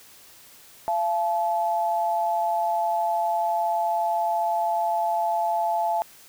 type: tone pair together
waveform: sine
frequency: 683.6 / 864 Hz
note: F5 / A5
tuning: -37 / -32 cents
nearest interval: major third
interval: 405 cents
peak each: -24 dBFS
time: 0.88-6.02 s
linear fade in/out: 0 ms
effects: white hiss -50 dBFS RMS until 6.28 s